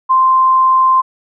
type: tone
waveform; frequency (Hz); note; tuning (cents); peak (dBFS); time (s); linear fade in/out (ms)
sine; 1044; C6; -4; -7; 0.09-1.02; 20
effects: none